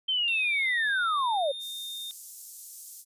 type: linear sweep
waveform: sine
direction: down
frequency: 3136 to 523.3 Hz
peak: -24 dBFS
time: 0.08-1.52 s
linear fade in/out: 10 ms
type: tone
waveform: triangle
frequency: 3647 Hz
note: A#7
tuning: 39 cents flat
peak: -34 dBFS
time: 0.28-2.11 s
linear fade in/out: 0 ms
type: high-pass noise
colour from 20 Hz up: pink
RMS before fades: -44 dBFS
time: 1.59-3.05 s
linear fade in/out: 50 ms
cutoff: 6600 Hz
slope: 24 dB/octave
effects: resampled to 32000 Hz